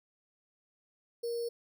sine tone with sample-and-hold, 470.4 Hz, A#4, 16 cents sharp, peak -32 dBFS, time 1.23-1.49 s, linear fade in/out 10 ms, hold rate 4900 Hz, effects none

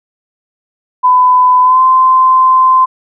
sine tone with pitch glide, 1004 to 1035.2 Hz, B5 to C6, +28 to -19 cents, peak -4 dBFS, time 1.03-2.86 s, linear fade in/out 20 ms, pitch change +53 cents, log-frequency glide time 1.62-1.81 s, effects none

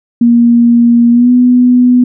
sine tone with pitch glide, 236.4 to 247.7 Hz, A#3 to B3, +24 to +5 cents, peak -3 dBFS, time 0.21-2.04 s, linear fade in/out 5 ms, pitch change +81 cents, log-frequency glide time 1.11-1.31 s, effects none

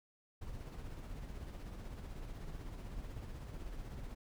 brown noise with tremolo, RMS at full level -44 dBFS, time 0.41-4.15 s, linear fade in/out 10 ms, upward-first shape sine, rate 16 Hz, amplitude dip 40%, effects none

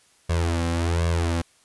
sawtooth tone with flanger, 84.3 Hz, E2, 39 cents sharp, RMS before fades -23 dBFS, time 0.29-1.42 s, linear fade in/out 10 ms, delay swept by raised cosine 1.8 to 3.8 ms, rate 1.3 Hz, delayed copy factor +0.8, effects white hiss -59 dBFS RMS until 1.64 s + resampled to 24000 Hz

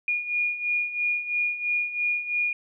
sine beating tone pair, 2434 / 2437 Hz, D#7 / D#7, -39 / -37 cents, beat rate 3 Hz, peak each -30 / -25 dBFS, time 0.08-2.53 s, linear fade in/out 2 ms, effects none

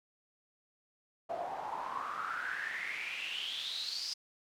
pink noise with band-pass filter sweep, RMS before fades -39 dBFS, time 1.29-4.14 s, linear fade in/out 10 ms, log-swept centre 660 to 5100 Hz, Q 8.7, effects none

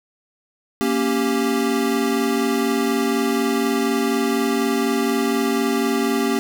square chord, G diminished, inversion first, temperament equal, 233.1 / 277.2 / 392 Hz, Bb3 / Db4 / G4, 0 / 0 / 0 cents, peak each -23 dBFS, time 0.81-6.39 s, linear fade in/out 0 ms, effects none

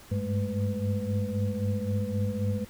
sine tone cluster, 99 / 102.8 / 203 / 218.1 / 499.5 Hz, G2 / G#2 / G#3 / A3 / B4, +18 / -17 / -39 / -15 / +20 cents, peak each -30 / -32 / -33 / -35 / -36 dBFS, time 0.11-2.65 s, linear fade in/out 10 ms, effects pink hiss -51 dBFS RMS until 2.69 s

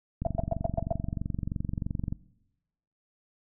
click train, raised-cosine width 5 ms, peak -19 dBFS, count 45, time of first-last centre 0.22-2.125 s, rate 23.1 Hz
sine tone bursts, 669 Hz, E5, 25 cents sharp, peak -25 dBFS, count 6, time 0.25-0.926 s, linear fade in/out 2 ms, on 21 ms, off 110 ms
effects noise-tail reverb RT60 0.9 s tail -19 dB re dry

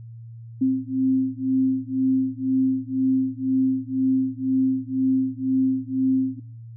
sine beating tone pair, 261.6 / 263.6 Hz, C4 / C4, 0 / +13 cents, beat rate 2 Hz, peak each -22 dBFS, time 0.61-6.4 s, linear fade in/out 10 ms, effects noise-tail reverb RT60 0.6 s tail -24 dB re dry + added 115 Hz sine -37 dBFS peak until 6.76 s

